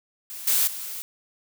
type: noise with level steps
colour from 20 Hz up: blue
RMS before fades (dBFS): -37 / -21 / -34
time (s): 0.3-1.02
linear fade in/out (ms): 0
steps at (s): 0.47 / 0.67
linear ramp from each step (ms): 5
effects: none